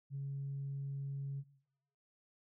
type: tone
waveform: sine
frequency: 138.59 Hz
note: C#3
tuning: in tune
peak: -37 dBFS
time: 0.1-1.44 s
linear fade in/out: 50 ms
effects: noise-tail reverb RT60 0.8 s tail -20 dB re dry + tanh soft clip ceiling -34 dBFS